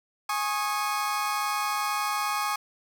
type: chord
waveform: 35% pulse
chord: Ab suspended fourth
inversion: none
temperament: equal with one note detuned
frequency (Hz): 830.6 / 1093.5 / 1244.5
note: Ab5 / Db6 / Eb6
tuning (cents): 0 / -24 / 0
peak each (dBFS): -29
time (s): 0.29-2.56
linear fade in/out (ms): 5
effects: none